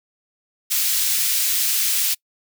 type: high-pass noise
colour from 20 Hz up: white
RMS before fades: -20 dBFS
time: 0.7-2.15 s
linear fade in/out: 20 ms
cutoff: 2600 Hz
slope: 12 dB/octave
effects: noise-tail reverb RT60 0.1 s tail -26 dB re dry